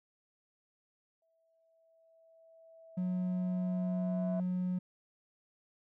sine tone with exponential growth, 654 Hz, E5, 14 cents flat, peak -34 dBFS, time 1.22-4.4 s, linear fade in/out 2 ms, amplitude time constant 690 ms
triangle tone, 181.8 Hz, F#3, 30 cents flat, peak -28 dBFS, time 2.97-4.79 s, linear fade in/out 10 ms
effects tanh soft clip ceiling -26 dBFS

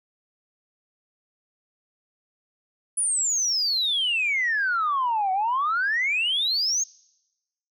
sine exponential two-way sweep, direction down then up, 10030 to 740 to 6640 Hz, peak -20 dBFS, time 2.97-6.84 s, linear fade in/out 10 ms, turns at 5.32 s, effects noise-tail reverb RT60 1.0 s tail -26 dB re dry + tanh soft clip ceiling -17 dBFS

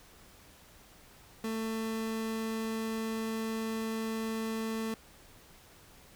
30% pulse tone, 222.7 Hz, A3, 21 cents sharp, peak -30 dBFS, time 1.44-4.94 s, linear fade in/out 2 ms, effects pink hiss -57 dBFS RMS until 6.15 s

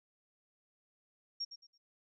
sine tone with echo, 5560 Hz, F8, 9 cents flat, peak -35 dBFS, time 1.4-1.45 s, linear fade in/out 10 ms, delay 110 ms, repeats 3, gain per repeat -11 dB, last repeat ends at 1.78 s, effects none

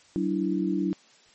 sine tone cluster, 188.7 / 292.9 / 331.3 Hz, F#3 / D4 / E4, +34 / -5 / +9 cents, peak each -28 dBFS, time 0.16-0.93 s, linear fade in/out 0 ms, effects white hiss -57 dBFS RMS until 1.34 s + MP3 32 kbps

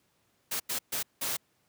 white noise bursts at uneven times, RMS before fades -32 dBFS, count 4, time 0.51-0.6 / 0.69-0.79 / 0.92-1.03 / 1.21-1.37 s, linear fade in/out 10 ms, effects pink hiss -71 dBFS RMS until 1.68 s + high-pass 100 Hz 12 dB/octave

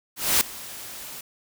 white noise with ADSR envelope, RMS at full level -18 dBFS, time 0.16-1.21 s, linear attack 250 ms, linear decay 4 ms, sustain -20 dB, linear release 4 ms, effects none

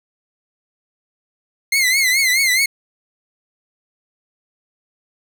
sawtooth tone with vibrato, 2093 Hz, C7, in tune, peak -10 dBFS, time 1.72-2.66 s, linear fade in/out 5 ms, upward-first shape triangle, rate 4.7 Hz, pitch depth 120 cents each way, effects none

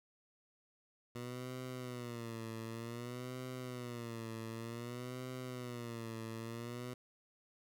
15% pulse tone with vibrato, 120 Hz, B2, 49 cents flat, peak -36 dBFS, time 1.15-6.94 s, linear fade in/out 5 ms, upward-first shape sine, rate 0.54 Hz, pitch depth 110 cents each way, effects none

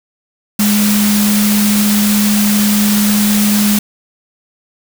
sine tone in noise, 207.7 Hz, G#3, in tune, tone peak -10 dBFS, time 0.59-3.79 s, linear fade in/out 5 ms, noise white, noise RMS -17 dBFS, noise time 0.59-3.79 s, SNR +4 dB, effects none

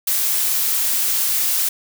blue noise, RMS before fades -19 dBFS, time 0.07-1.69 s, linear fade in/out 5 ms, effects none

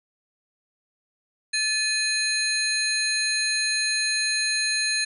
sine tone cluster, 1734 / 2491 / 4122 / 6620 / 9440 Hz, A6 / D#7 / C8 / G#8 / D9, -26 / +1 / -27 / -6 / +8 cents, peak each -28 / -29 / -25 / -31 / -32 dBFS, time 1.53-5.05 s, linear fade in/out 10 ms, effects none

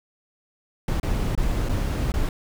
brown noise with dropouts, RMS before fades -23 dBFS, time 0.88-2.29 s, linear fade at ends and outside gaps 2 ms, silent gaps 0.999-1.03 / 1.352-1.376 / 1.688-1.693 / 2.12-2.139 s, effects none

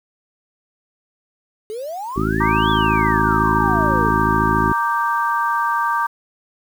sine exponential two-way sweep, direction up then down, 415.3 to 3489 to 415.3 Hz, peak -25 dBFS, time 1.7-4.1 s, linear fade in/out 0 ms, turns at 2.7 s
harmonic tone, 54 Hz, A1, 32 cents flat, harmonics 1 / 2 / 3 / 4 / 5 / 6 / 7, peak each -25 / -25 / -25 / -25 / -25 / -25 / -25 dBFS, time 2.16-4.73 s, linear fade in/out 5 ms
sine chord, G minor, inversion first, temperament equal, 932.3 / 1174.7 / 1568 Hz, Bb5 / D6 / G6, 0 / 0 / 0 cents, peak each -20 / -20 / -23 dBFS, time 2.4-6.07 s, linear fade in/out 10 ms
effects 7-bit

